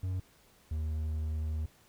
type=tone pair in turn; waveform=triangle; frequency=92.8 / 77.74 Hz; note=F#2 / D#2; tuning=+6 / -1 cents; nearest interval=minor third; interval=307 cents; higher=first; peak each=-29 / -29 dBFS; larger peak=neither; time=0.03-0.2 / 0.71-1.66 s; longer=second; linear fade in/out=5 ms; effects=pink hiss -63 dBFS RMS until 1.88 s